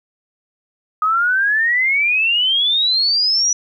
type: exponential sweep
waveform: sine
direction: up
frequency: 1244.5 to 5920 Hz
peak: -13 dBFS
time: 1.02-3.53 s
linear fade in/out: 2 ms
effects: 9-bit